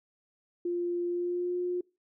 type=tone with pitch glide; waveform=sine; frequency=349.2 to 356.9 Hz; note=F4 to F4; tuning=0 to +38 cents; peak=-28 dBFS; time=0.65-1.81 s; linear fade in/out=5 ms; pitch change=+38 cents; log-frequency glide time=1.07-1.57 s; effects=noise-tail reverb RT60 0.3 s tail -25 dB re dry